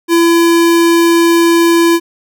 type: tone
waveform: square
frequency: 337.1 Hz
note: E4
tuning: 39 cents sharp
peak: -7 dBFS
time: 0.08-2 s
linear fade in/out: 50 ms
effects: none

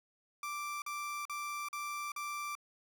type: tone bursts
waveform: 30% pulse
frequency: 1174.7 Hz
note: D6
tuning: in tune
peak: -35 dBFS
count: 5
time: 0.43-2.552 s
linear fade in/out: 2 ms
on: 390 ms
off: 43 ms
effects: 12-bit

